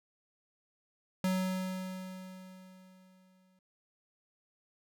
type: tone with exponential decay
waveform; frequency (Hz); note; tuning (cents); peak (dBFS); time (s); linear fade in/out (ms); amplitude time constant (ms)
square; 186.3; F#3; +12; -28; 1.24-3.59; 2; 510
effects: none